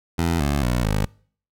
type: tone with pitch steps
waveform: 15% pulse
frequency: 84 / 71.46 / 60.79 / 51.71 Hz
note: E2 / D2 / B1 / G#1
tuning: +33 / -47 / -27 / -7 cents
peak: -13 dBFS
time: 0.18-1.06 s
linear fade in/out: 10 ms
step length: 220 ms
effects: noise-tail reverb RT60 0.5 s tail -25 dB re dry